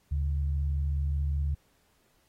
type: tone pair together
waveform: sine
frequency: 73.42 / 138.6 Hz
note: D2 / C#3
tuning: 0 / 0 cents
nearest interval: major seventh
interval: 1100 cents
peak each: -26 / -36 dBFS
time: 0.11-1.55 s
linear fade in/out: 10 ms
effects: pink hiss -69 dBFS RMS until 2.28 s + AAC 48 kbps